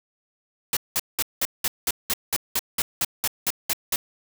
white noise bursts, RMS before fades -23 dBFS, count 15, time 0.73-3.96 s, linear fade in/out 2 ms, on 38 ms, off 190 ms, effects none

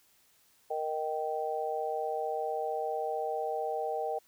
sine chord, Eb major, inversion second, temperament just, 466.7 / 622.3 / 777.8 Hz, Bb4 / Eb5 / G5, +2 / 0 / -14 cents, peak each -35 / -36 / -34 dBFS, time 0.7-4.19 s, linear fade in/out 10 ms, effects white hiss -66 dBFS RMS until 4.27 s

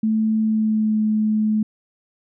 sine tone with pitch glide, 218.9 to 215.1 Hz, A3 to A3, -9 to -39 cents, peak -16 dBFS, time 0.03-1.63 s, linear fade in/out 5 ms, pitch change -30 cents, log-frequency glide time 0.4-1.02 s, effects none

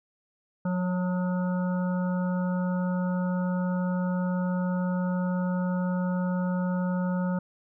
harmonic tone with a mistuned harmonic, 180.6 Hz, F#3, 42 cents flat, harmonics 1 / 3 / 5 / 7 / 8, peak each -25 / -35 / -39 / -42 / -43 dBFS, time 0.65-7.39 s, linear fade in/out 5 ms, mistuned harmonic 3, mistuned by +21 cents, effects none

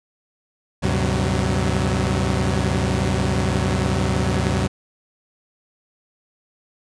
sawtooth tone cluster, 72.5 / 98.8 / 128.4 / 186.5 Hz, D2 / G2 / C3 / F#3, -22 / +14 / -32 / +14 cents, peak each -20 dBFS, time 0.82-4.68 s, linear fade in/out 20 ms, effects resampled to 22050 Hz

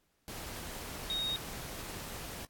sine tone in noise, 3744 Hz, A#7, 7 cents sharp, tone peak -32 dBFS, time 1.1-1.36 s, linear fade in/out 0 ms, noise pink, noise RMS -43 dBFS, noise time 0.28-2.45 s, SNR +8 dB, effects pink hiss -75 dBFS RMS until 2.49 s + AAC 64 kbps

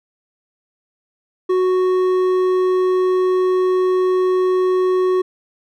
triangle tone with hard clipping, 369.3 Hz, F#4, 3 cents flat, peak -15 dBFS, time 1.49-5.22 s, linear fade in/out 10 ms, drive 10 dB, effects none

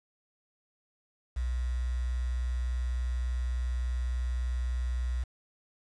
sine tone with quantisation, 61.74 Hz, B1, in tune, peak -28 dBFS, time 1.36-5.24 s, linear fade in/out 10 ms, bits 8, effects resampled to 22050 Hz

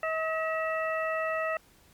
harmonic tone with a mistuned harmonic, 640 Hz, D#5, 49 cents sharp, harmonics 1 / 2 / 3 / 4, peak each -30 / -33 / -34 / -39 dBFS, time 0.03-1.57 s, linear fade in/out 2 ms, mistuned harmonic 4, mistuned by +60 cents, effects pink hiss -60 dBFS RMS until 1.93 s + MP3 96 kbps

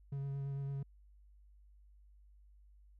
triangle tone with vibrato, 138.59 Hz, C#3, in tune, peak -35 dBFS, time 0.12-0.83 s, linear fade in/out 5 ms, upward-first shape sine, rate 8.9 Hz, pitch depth 15 cents each way, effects added 50 Hz sine -59 dBFS peak until 2.99 s

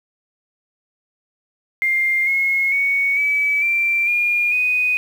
sine tone with pitch steps, 2108 / 2167 / 2228 / 2291 / 2355 / 2421 / 2490 Hz, C7 / C#7 / C#7 / D7 / D7 / D#7 / D#7, +12 / -40 / +8 / -44 / +4 / -48 / +1 cents, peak -15 dBFS, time 1.82-4.97 s, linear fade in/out 0 ms, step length 450 ms, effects 7-bit

